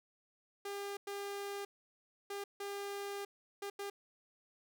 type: tone bursts at uneven times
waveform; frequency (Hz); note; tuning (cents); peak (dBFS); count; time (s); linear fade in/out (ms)
sawtooth; 401.6; G4; +42; -36; 6; 0.65-0.97 / 1.07-1.65 / 2.3-2.44 / 2.6-3.25 / 3.62-3.7 / 3.79-3.9; 5
effects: none